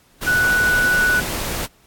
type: tone in noise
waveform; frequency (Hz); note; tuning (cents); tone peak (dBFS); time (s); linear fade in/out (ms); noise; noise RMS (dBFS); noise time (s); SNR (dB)
sine; 1480; F#6; 0; -14; 0.26-1.21; 20; pink; -25; 0.21-1.67; +8
effects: pink hiss -55 dBFS RMS until 1.86 s + AAC 64 kbps